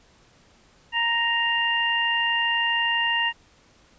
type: harmonic tone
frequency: 932.3 Hz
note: A#5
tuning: in tune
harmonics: 1 / 2 / 3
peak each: -27 / -24 / -24 dBFS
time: 0.92-3.33 s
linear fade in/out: 50 ms
effects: pink hiss -57 dBFS RMS until 3.98 s + resampled to 16000 Hz